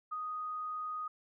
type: tone with ADSR envelope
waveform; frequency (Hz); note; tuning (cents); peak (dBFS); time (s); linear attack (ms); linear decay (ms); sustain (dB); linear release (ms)
sine; 1244.5; D#6; 0; -34; 0.11-1.08; 17; 22; -2; 6
effects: none